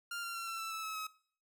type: tone with pitch steps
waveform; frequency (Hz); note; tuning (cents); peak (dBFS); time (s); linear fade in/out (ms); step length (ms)
sawtooth; 1396.9 / 1379.3 / 1361.8 / 1344.6 / 1327.7 / 1310.9 / 1294.4 / 1278; F6 / F6 / F6 / E6 / E6 / E6 / E6 / D#6; 0 / -22 / -44 / +34 / +12 / -10 / -32 / +46; -35; 0.11-1.07; 5; 120
effects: noise-tail reverb RT60 0.5 s tail -20 dB re dry